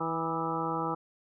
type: harmonic tone with a mistuned harmonic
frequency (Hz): 163.2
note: E3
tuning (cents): -17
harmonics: 1 / 2 / 3 / 4 / 5 / 6 / 7 / 8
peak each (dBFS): -38 / -36 / -37 / -45 / -36 / -37 / -37 / -37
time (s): 0-0.95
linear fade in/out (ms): 10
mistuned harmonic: 7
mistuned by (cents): +67
effects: none